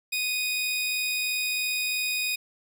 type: tone pair together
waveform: sawtooth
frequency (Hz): 2485 / 3749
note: D#7 / A#7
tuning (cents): -3 / +9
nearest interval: perfect fifth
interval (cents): 712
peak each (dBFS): -23 / -31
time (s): 0.12-2.36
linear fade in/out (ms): 10
effects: none